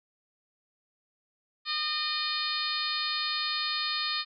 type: harmonic tone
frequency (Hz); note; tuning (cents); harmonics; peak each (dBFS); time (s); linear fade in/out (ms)
610; D#5; -34; 2 / 3 / 4 / 5 / 6 / 7 / 8; -36 / -38 / -38 / -40 / -34 / -33 / -37; 1.65-4.25; 50
effects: none